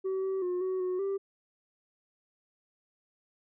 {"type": "tone with pitch steps", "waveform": "sine", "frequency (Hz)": [380.8, 383.1, 359.4, 374.2, 366.4, 392.6], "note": ["F#4", "G4", "F4", "F#4", "F#4", "G4"], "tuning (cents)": [50, -40, 50, 20, -17, 3], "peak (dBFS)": -26, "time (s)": [0.04, 1.18], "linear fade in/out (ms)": 20, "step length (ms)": 190, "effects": ["tanh soft clip ceiling -28 dBFS"]}